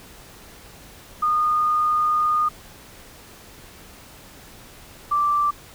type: tone pair in turn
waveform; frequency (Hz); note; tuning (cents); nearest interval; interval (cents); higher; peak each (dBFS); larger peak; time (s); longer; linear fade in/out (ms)
sine; 1225 / 1173.2; D#6 / D6; -27 / -2; minor second; 75; first; -17; neither; 1.22-2.49 / 5.11-5.51; first; 10
effects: pink hiss -45 dBFS RMS until 5.74 s